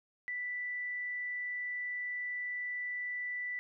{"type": "tone", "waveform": "sine", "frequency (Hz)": 1975.5, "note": "B6", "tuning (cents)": 0, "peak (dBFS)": -35, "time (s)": [0.28, 3.59], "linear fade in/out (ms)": 0, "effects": []}